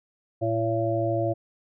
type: harmonic tone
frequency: 112.8 Hz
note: A2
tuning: 44 cents sharp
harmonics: 1 / 3 / 5 / 6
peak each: -28 / -28 / -28 / -28 dBFS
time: 0.41-1.34 s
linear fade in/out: 20 ms
effects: none